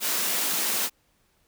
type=high-pass noise; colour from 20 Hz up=white; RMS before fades=-26 dBFS; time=0-0.9 s; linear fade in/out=50 ms; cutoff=170 Hz; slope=96 dB/octave; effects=pink hiss -67 dBFS RMS until 1.47 s